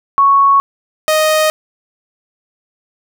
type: tone pair in turn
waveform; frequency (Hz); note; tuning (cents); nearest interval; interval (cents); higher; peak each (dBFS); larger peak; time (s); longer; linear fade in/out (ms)
sine / sawtooth; 1108.7 / 622.2; C#6 / D#5; 0 / 0; minor seventh; 1000; first; -6; neither; 0.18-0.6 / 1.08-1.5; neither; 0
effects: none